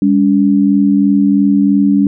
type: tone pair together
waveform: sine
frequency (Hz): 201.1 / 284.1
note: G3 / C#4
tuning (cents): +44 / +43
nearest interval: tritone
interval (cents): 599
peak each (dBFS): -10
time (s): 0.02-2.07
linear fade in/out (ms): 2
effects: none